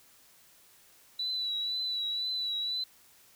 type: tone with vibrato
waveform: sine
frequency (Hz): 3951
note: B7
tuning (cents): 0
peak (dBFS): -30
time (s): 1.19-2.84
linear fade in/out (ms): 5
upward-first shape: triangle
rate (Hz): 2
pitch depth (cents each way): 42
effects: white hiss -60 dBFS RMS until 3.35 s